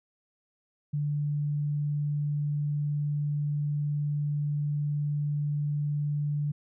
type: tone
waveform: sine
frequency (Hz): 146.83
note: D3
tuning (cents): 0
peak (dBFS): -26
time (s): 0.93-6.52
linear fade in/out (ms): 10
effects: none